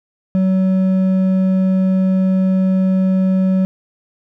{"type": "tone with hard clipping", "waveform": "sine", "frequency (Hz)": 188.2, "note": "F#3", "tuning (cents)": 30, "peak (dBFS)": -13, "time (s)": [0.35, 3.65], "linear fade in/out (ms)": 0, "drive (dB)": 5, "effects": []}